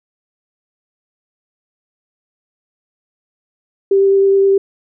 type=tone with vibrato; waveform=sine; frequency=392 Hz; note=G4; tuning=in tune; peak=-8 dBFS; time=3.91-4.58 s; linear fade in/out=5 ms; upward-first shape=triangle; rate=9.6 Hz; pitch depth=10 cents each way; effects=none